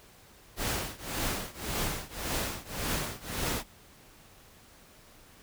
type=noise with tremolo; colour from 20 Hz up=pink; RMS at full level=-30 dBFS; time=0.56-3.64 s; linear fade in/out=50 ms; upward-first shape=triangle; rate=1.8 Hz; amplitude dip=95%; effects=pink hiss -56 dBFS RMS until 5.42 s